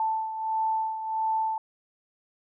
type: beating tone pair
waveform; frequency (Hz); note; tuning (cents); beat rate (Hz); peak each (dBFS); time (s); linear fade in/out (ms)
sine; 882 / 883.5; A5 / A5; +4 / +7; 1.5; -26 / -33; 0-1.58; 2
effects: none